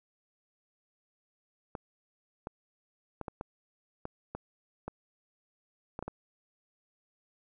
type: clicks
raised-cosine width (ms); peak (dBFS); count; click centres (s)
1; -23; 11; 1.752 / 2.471 / 3.213 / 3.282 / 3.411 / 4.054 / 4.35 / 4.88 / 5.991 / 6.026 / 6.08
effects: none